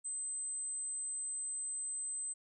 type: tone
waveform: sine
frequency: 8170 Hz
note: C9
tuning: 42 cents flat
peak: -37 dBFS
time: 0.04-2.34 s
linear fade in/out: 20 ms
effects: none